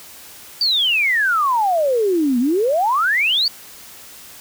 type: exponential two-way sweep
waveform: sine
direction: down then up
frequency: 4697 to 233.1 to 4697 Hz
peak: -14 dBFS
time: 0.61-3.48 s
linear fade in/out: 2 ms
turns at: 2.39 s
effects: white hiss -40 dBFS RMS until 4.4 s